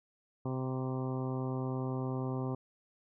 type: harmonic tone with a mistuned harmonic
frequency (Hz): 129.8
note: C3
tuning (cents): -13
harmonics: 1 / 2 / 3 / 4 / 5 / 6 / 7 / 8 / 9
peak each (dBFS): -35 / -38 / -41 / -45 / -49 / -48 / -50 / -49 / -52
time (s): 0.45-2.55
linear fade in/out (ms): 5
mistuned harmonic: 7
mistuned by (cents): +42
effects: none